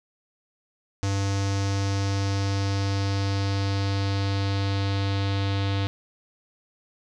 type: tone with low-pass filter sweep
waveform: square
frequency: 98.6 Hz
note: G2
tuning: 11 cents sharp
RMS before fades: -25 dBFS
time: 1.03-5.87 s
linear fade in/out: 0 ms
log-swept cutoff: 6200 to 3800 Hz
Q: 2.8
effects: none